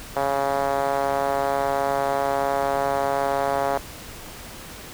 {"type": "tone with band-pass filter", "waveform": "5% pulse", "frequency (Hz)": 138.7, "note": "C#3", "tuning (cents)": 1, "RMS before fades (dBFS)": -23, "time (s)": [0.16, 3.78], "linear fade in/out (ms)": 5, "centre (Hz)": 650, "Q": 1.9, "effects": ["pink hiss -39 dBFS RMS until 4.93 s"]}